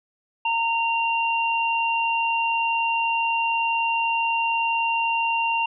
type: tone pair together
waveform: sine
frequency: 919 / 2771 Hz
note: A#5 / F7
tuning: -25 / -14 cents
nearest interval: octave + perfect fifth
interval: 1911 cents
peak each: -22 / -24 dBFS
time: 0.45-5.66 s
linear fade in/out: 5 ms
effects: none